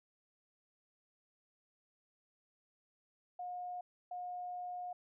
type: tone bursts at uneven times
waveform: sine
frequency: 718 Hz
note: F5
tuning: 48 cents sharp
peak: -40 dBFS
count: 2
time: 3.39-3.81 / 4.11-4.93 s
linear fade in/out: 5 ms
effects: none